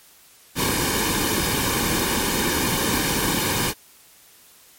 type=noise with comb filter; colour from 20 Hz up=pink; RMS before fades=-22 dBFS; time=0.55-3.74 s; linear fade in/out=50 ms; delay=1.5 ms; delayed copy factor=-0.7; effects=white hiss -51 dBFS RMS until 4.78 s + MP3 64 kbps